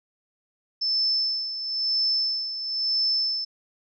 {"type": "tone with tremolo", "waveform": "sine", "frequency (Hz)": 5274, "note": "E8", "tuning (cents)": 0, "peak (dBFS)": -20, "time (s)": [0.81, 3.45], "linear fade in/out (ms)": 10, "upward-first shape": "sine", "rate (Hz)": 1, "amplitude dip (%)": 65, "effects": []}